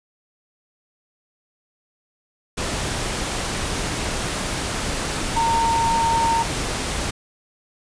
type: tone in noise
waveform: sine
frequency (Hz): 917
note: A#5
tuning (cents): -29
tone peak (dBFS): -17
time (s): 5.36-6.43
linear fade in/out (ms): 10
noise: pink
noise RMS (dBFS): -25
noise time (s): 2.57-7.11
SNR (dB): +5
effects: resampled to 22050 Hz